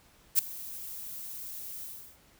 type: noise with ADSR envelope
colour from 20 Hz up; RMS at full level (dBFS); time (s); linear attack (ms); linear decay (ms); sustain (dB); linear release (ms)
violet; -20; 0.35-2.18; 39; 4; -21; 350
effects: pink hiss -61 dBFS RMS until 2.39 s